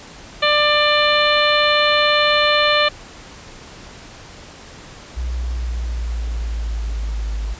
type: harmonic tone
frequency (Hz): 594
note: D5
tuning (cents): +20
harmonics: 1 / 2 / 3 / 4 / 5 / 6 / 7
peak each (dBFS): -18 / -19 / -21 / -21 / -22 / -22 / -24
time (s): 0.42-2.89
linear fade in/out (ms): 10
type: exponential sweep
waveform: sine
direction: down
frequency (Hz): 61.74 to 51.91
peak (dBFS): -20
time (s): 5.16-7.55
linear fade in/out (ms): 20
effects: pink hiss -39 dBFS RMS until 7.59 s + resampled to 16000 Hz